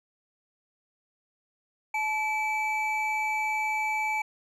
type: tone pair together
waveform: triangle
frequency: 863.7 / 2309 Hz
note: A5 / D7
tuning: -32 / -30 cents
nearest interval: octave + perfect fourth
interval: 1702 cents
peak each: -27 dBFS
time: 1.94-4.22 s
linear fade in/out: 5 ms
effects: none